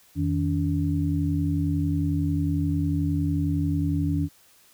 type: tone cluster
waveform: sine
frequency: 86.3 / 157.4 / 285.7 Hz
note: F2 / D#3 / D4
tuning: -20 / +20 / -48 cents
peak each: -26 dBFS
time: 0.15-4.29 s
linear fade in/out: 50 ms
effects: white hiss -57 dBFS RMS until 4.73 s